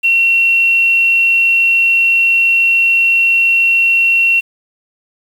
sine tone with quantisation, 2727 Hz, F7, 42 cents flat, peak -8 dBFS, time 0.03-4.41 s, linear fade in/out 20 ms, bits 6, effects none

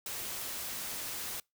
white noise, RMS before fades -39 dBFS, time 0.06-1.4 s, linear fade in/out 2 ms, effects noise-tail reverb RT60 0.2 s tail -25 dB re dry

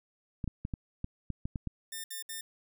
clicks, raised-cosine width 5 ms, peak -22 dBFS, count 9, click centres 0.442 / 0.477 / 0.651 / 0.738 / 1.044 / 1.303 / 1.455 / 1.558 / 1.673 s
5% pulse tone bursts, 1800 Hz, A6, 39 cents sharp, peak -27 dBFS, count 3, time 1.92-2.41 s, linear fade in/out 5 ms, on 120 ms, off 65 ms
effects none

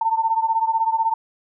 sine beating tone pair, 894 / 910 Hz, A5 / A#5, +27 / -42 cents, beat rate 16 Hz, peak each -19 / -22 dBFS, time 0.01-1.14 s, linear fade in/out 5 ms, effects none

